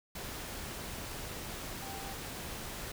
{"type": "tone in noise", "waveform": "sine", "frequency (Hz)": 784, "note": "G5", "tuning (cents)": 0, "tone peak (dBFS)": -46, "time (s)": [1.82, 2.13], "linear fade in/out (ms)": 5, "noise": "pink", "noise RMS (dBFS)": -42, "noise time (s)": [0.15, 2.92], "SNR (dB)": -7, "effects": []}